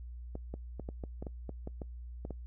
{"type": "clicks", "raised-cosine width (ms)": 2, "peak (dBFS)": -27, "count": 12, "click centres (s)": [0.354, 0.54, 0.797, 0.889, 1.038, 1.225, 1.268, 1.493, 1.674, 1.818, 2.251, 2.307], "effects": ["noise-tail reverb RT60 0.1 s tail -23 dB re dry", "added 60 Hz sine -42 dBFS peak until 2.46 s"]}